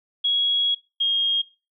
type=tone pair in turn; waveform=sine; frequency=3322 / 3246 Hz; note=G#7 / G#7; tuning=0 / -40 cents; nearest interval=unison; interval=40 cents; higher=first; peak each=-18 dBFS; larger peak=neither; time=0.24-0.75 / 1-1.42 s; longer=first; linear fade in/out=10 ms; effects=noise-tail reverb RT60 0.3 s tail -22 dB re dry